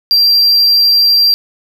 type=tone; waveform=triangle; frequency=4728 Hz; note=D8; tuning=11 cents sharp; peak=-5 dBFS; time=0.11-1.34 s; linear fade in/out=0 ms; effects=none